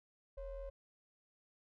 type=ring-modulated tone; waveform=triangle; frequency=252.5 Hz; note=B3; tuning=39 cents sharp; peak=-38 dBFS; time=0.37-0.7 s; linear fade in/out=10 ms; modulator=295 Hz; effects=none